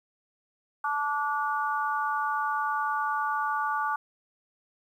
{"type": "harmonic tone", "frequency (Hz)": 290.5, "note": "D4", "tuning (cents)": -19, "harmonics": [3, 4, 5], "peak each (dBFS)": [-30, -29, -32], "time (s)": [0.84, 3.96], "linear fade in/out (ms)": 5, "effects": ["10-bit"]}